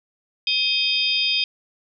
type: tone cluster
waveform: sine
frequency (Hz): 2526 / 3195 / 3634 / 4907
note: D#7 / G7 / A#7 / D#8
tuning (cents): +26 / +32 / -45 / -25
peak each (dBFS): -24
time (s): 0.47-1.44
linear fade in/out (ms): 2
effects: none